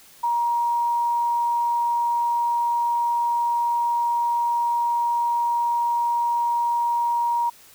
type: tone with quantisation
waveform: sine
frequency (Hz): 946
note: A#5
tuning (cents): +25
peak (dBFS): -19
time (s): 0.23-7.5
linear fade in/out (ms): 10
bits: 8
effects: white hiss -50 dBFS RMS until 7.74 s